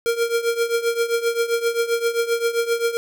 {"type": "tone with tremolo", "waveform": "square", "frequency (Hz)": 466.2, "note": "A#4", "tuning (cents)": 0, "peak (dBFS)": -16, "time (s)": [0.06, 2.97], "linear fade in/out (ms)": 0, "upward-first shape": "triangle", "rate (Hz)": 7.6, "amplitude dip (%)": 85, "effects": []}